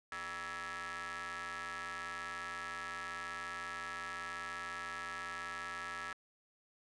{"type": "ring-modulated tone", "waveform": "sawtooth", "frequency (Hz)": 180.9, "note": "F#3", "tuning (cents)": -39, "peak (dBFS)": -34, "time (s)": [0.12, 6.13], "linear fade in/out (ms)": 0, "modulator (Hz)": 1500, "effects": ["resampled to 22050 Hz"]}